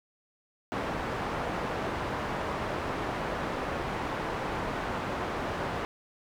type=low-pass noise; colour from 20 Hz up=white; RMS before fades=-33 dBFS; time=0.72-5.85 s; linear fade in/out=0 ms; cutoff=1100 Hz; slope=12 dB/octave; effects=none